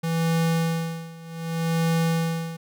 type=tone with tremolo; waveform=square; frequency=164.81 Hz; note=E3; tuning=in tune; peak=-20 dBFS; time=0.03-2.57 s; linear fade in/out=10 ms; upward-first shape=sine; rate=0.65 Hz; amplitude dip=90%; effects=none